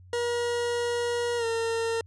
40% pulse tone with pitch glide, 477.6 to 456.8 Hz, A#4 to A#4, +42 to -35 cents, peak -25 dBFS, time 0.13-2.01 s, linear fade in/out 2 ms, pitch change -77 cents, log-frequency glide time 1.37-1.45 s, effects added 91 Hz sine -48 dBFS peak until 2.06 s + resampled to 22050 Hz

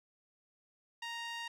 sawtooth tone with band-pass filter, 932.3 Hz, A#5, in tune, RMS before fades -42 dBFS, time 1.02-1.48 s, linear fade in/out 5 ms, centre 2700 Hz, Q 1, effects none

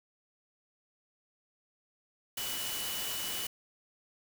sine tone in noise, 2960 Hz, F#7, in tune, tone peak -40 dBFS, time 2.37-3.47 s, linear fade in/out 5 ms, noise white, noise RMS -37 dBFS, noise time 2.37-3.47 s, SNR -6 dB, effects none

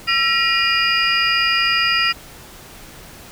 sine tone cluster, 1349 / 1900 / 2433 / 2834 / 4895 Hz, E6 / A#6 / D#7 / F7 / D#8, +40 / +33 / -39 / +25 / -29 cents, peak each -21 dBFS, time 0.07-2.13 s, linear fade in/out 20 ms, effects pink hiss -40 dBFS RMS until 3.31 s

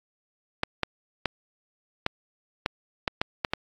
clicks, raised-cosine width 0.3 ms, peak -8 dBFS, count 9, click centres 0.634 / 0.833 / 1.257 / 2.064 / 2.661 / 3.078 / 3.215 / 3.448 / 3.535 s, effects AAC 64 kbps

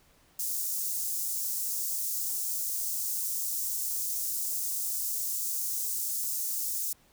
white high-pass noise, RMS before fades -32 dBFS, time 0.39-6.93 s, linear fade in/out 5 ms, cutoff 6000 Hz, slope 24 dB/octave, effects pink hiss -63 dBFS RMS until 7.12 s

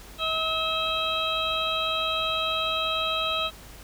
harmonic tone with a mistuned harmonic, 642 Hz, E5, 46 cents flat, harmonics 1 / 2 / 4 / 5 / 6, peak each -32 / -29 / -32 / -31 / -30 dBFS, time 0.18-3.51 s, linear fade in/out 50 ms, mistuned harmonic 4, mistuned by +22 cents, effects added 50 Hz sine -47 dBFS peak until 3.83 s + pink hiss -47 dBFS RMS until 3.83 s

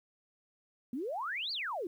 sine exponential two-way sweep, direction up then down, 229.4 to 4802 to 315.8 Hz, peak -34 dBFS, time 0.93-1.87 s, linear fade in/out 2 ms, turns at 1.52 s, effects 11-bit

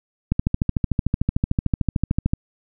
click train, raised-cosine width 5 ms, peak -6 dBFS, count 28, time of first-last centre 0.32-2.335 s, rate 13.4 Hz, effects none

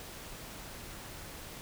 silence, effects pink hiss -46 dBFS RMS until 1.61 s

